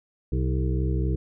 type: harmonic tone with a mistuned harmonic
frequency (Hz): 64.1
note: C2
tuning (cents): -35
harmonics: 1 / 2 / 3 / 5 / 6 / 7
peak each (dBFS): -24 / -27 / -34 / -33 / -36 / -38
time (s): 0.32-1.16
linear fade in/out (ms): 5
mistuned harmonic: 6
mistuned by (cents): +37
effects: none